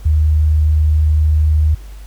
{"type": "tone", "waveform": "sine", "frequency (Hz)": 76.9, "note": "D#2", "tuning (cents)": -20, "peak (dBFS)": -9, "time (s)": [0.05, 1.75], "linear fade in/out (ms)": 10, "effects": ["added 50 Hz sine -30 dBFS peak until 2.06 s", "pink hiss -46 dBFS RMS until 2.06 s"]}